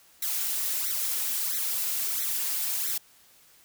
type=noise with flanger; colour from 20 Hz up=blue; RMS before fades=-29 dBFS; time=0.22-2.98 s; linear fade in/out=5 ms; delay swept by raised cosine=0.51 to 4.81 ms; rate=1.5 Hz; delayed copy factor=+0.9; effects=white hiss -58 dBFS RMS until 3.64 s